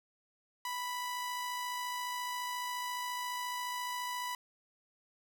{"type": "tone with amplitude modulation", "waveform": "sawtooth", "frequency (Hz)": 987.8, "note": "B5", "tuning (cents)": 0, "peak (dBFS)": -31, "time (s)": [0.65, 4.35], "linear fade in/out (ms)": 2, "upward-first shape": "sine", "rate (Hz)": 54.4, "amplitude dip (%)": 25, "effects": []}